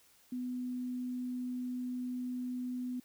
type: tone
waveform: sine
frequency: 249.7 Hz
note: B3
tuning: 19 cents sharp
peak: -35 dBFS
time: 0.32-3 s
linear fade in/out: 5 ms
effects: white hiss -65 dBFS RMS until 3.04 s